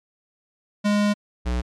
square tone pair in turn, 206.5 / 60.97 Hz, G#3 / B1, -10 / -22 cents, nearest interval octave + major sixth, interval 2112 cents, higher first, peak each -18 / -22 dBFS, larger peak first, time 0.84-1.14 / 1.45-1.62 s, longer first, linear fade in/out 20 ms, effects low-pass 7000 Hz 12 dB/octave + MP3 96 kbps

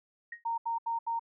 sine tone with exponential decay, 1875 Hz, A#6, 10 cents sharp, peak -35 dBFS, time 0.32-0.44 s, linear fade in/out 5 ms, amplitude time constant 24 ms
sine tone bursts, 923 Hz, A#5, 17 cents flat, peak -29 dBFS, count 4, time 0.45-1.195 s, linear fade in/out 10 ms, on 130 ms, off 75 ms
effects none

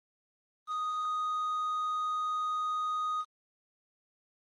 triangle tone with quantisation, 1244.5 Hz, D#6, in tune, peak -28 dBFS, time 0.67-3.25 s, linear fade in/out 50 ms, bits 9, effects low-pass 6000 Hz 12 dB/octave + Opus 24 kbps

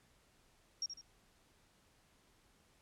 sine tone with echo, 5588 Hz, F8, in tune, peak -35 dBFS, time 0.82-0.86 s, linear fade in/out 2 ms, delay 76 ms, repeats 2, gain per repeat -8 dB, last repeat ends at 1.012 s, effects pink hiss -70 dBFS RMS until 2.81 s + low-pass 11000 Hz 12 dB/octave

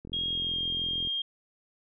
click train, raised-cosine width 3 ms, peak -30 dBFS, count 45, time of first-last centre 0.05-1.073 s, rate 43 Hz
sine tone with pitch glide, 3268 to 3219 Hz, G#7 to G7, -29 to +45 cents, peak -28 dBFS, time 0.13-1.22 s, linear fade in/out 5 ms, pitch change -26 cents, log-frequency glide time 0.27-0.59 s
effects none

